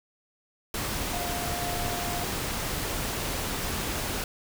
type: tone in noise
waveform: sine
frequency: 703 Hz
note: F5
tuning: 11 cents sharp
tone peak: -34 dBFS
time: 1.13-2.24 s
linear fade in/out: 2 ms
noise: pink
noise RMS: -31 dBFS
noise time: 0.74-4.24 s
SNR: -6 dB
effects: none